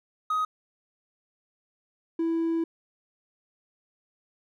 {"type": "tone pair in turn", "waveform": "triangle", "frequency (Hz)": [1256, 329.9], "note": ["D#6", "E4"], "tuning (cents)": [16, 1], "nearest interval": "octave + major seventh", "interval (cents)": 2315, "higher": "first", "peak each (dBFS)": -21, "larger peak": "neither", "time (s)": [[0.3, 0.45], [2.19, 2.64]], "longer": "second", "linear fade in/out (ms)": 5, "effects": ["tanh soft clip ceiling -18 dBFS"]}